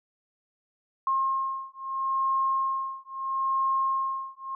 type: beating tone pair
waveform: sine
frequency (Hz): 1070 / 1070.76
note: C6 / C6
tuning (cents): +38 / +40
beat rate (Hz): 0.76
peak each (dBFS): -28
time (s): 1.07-4.55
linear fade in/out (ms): 2
effects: none